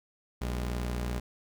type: tone pair together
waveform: sawtooth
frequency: 60.4 / 203.8 Hz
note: B1 / G#3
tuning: -38 / -32 cents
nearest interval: octave + major sixth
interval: 2106 cents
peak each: -27 / -37 dBFS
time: 0.41-1.2 s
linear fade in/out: 10 ms
effects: none